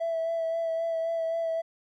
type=tone with vibrato; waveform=triangle; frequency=659.3 Hz; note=E5; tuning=in tune; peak=-23 dBFS; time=0-1.62 s; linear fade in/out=20 ms; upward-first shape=sine; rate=3.8 Hz; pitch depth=20 cents each way; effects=tanh soft clip ceiling -23 dBFS